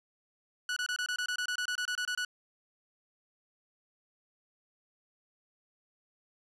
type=tone bursts; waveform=sawtooth; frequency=1474 Hz; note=F#6; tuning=7 cents flat; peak=-27 dBFS; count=16; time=0.69-2.249 s; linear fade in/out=2 ms; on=74 ms; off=25 ms; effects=low-pass 8000 Hz 12 dB/octave